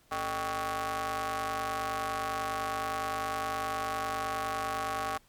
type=ring-modulated tone; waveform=sawtooth; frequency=168.2 Hz; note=E3; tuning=35 cents sharp; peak=-24 dBFS; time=0.11-5.18 s; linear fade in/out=10 ms; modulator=950 Hz; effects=pink hiss -64 dBFS RMS until 5.28 s + MP3 96 kbps